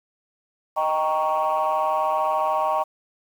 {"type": "chord", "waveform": "sine", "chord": "Eb dominant seventh", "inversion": "none", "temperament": "equal", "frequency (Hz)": [622.3, 784, 932.3, 1108.7], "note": ["Eb5", "G5", "Bb5", "Db6"], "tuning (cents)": [0, 0, 0, 0], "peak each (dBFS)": -24, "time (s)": [0.76, 2.84], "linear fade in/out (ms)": 20, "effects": ["tanh soft clip ceiling -14 dBFS", "8-bit"]}